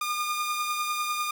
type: beating tone pair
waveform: sawtooth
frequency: 1212 / 1222 Hz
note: D#6 / D#6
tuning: -46 / -32 cents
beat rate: 10 Hz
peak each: -24 / -32 dBFS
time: 0.01-1.31 s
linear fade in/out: 5 ms
effects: 8-bit